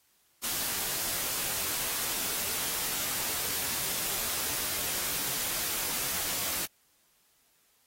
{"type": "noise with comb filter", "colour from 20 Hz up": "white", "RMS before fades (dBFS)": -32, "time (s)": [0.43, 6.66], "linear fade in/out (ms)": 10, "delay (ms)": 19, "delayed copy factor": -0.55, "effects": ["white hiss -68 dBFS RMS until 7.86 s", "AAC 48 kbps"]}